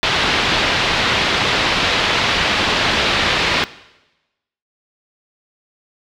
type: low-pass noise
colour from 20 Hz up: white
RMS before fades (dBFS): -17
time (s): 0.03-3.64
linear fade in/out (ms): 0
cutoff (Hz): 3900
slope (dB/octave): 24
effects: noise-tail reverb RT60 1.0 s tail -18 dB re dry